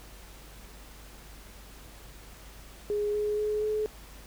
sine tone with pitch steps, 415.3 / 419.4 / 423.5 / 427.7 Hz, G#4 / G#4 / G#4 / A4, 0 / +17 / +34 / -49 cents, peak -26 dBFS, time 2.9-3.86 s, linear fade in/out 0 ms, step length 240 ms, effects added 50 Hz sine -49 dBFS peak until 4.26 s + pink hiss -51 dBFS RMS until 4.26 s

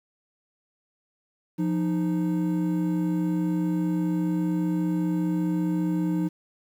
triangle tone pair together, 174.61 / 309.3 Hz, F3 / D#4, 0 / -10 cents, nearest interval minor seventh, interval 990 cents, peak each -23 / -24 dBFS, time 1.58-6.29 s, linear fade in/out 20 ms, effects 9-bit

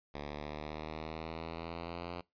5% pulse linear sweep, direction up, 72.4 to 87.31 Hz, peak -29 dBFS, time 0.14-2.21 s, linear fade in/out 5 ms, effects noise-tail reverb RT60 0.2 s tail -22 dB re dry + resampled to 11025 Hz

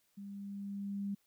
sine tone with level ramp, 200 Hz, G3, 35 cents sharp, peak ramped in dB -44 to -34 dBFS, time 0.17-1.15 s, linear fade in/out 10 ms, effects white hiss -75 dBFS RMS until 1.26 s

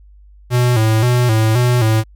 square tone with vibrato, 116.54 Hz, A#2, in tune, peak -11 dBFS, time 0.5-2.04 s, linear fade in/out 50 ms, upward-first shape square, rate 1.9 Hz, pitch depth 96 cents each way, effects added 50 Hz sine -40 dBFS peak until 2.15 s + MP3 96 kbps

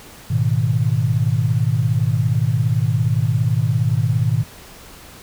sine chord, G# minor, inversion none, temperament equal with one note detuned, 106.13 / 123.47 / 155.56 Hz, G#2 / B2 / D#3, +38 / 0 / 0 cents, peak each -19 / -18 / -21 dBFS, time 0.3-4.44 s, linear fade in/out 10 ms, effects pink hiss -41 dBFS RMS until 5.22 s

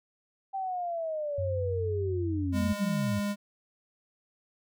sine linear sweep, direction down, 784 to 92.6 Hz, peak -30 dBFS, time 0.53-3.2 s, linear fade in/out 20 ms
sine tone with pitch glide, 92.8 to 89.07 Hz, F#2 to F2, +6 to +35 cents, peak -30 dBFS, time 1.38-2.73 s, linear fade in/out 5 ms, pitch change -71 cents, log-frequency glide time 2.07-2.6 s
square tone, 204 Hz, G#3, 31 cents flat, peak -29 dBFS, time 2.52-3.36 s, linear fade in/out 50 ms
effects none

